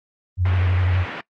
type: tone with vibrato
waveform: sine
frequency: 90.8 Hz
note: F#2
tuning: 32 cents flat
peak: -16 dBFS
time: 0.37-1.06 s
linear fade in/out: 50 ms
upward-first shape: sine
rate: 12 Hz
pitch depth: 43 cents each way
type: band-pass noise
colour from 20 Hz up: white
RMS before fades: -32 dBFS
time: 0.45-1.21 s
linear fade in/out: 5 ms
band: 130 to 2400 Hz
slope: 24 dB/octave
effects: noise-tail reverb RT60 0.1 s tail -21 dB re dry + Opus 24 kbps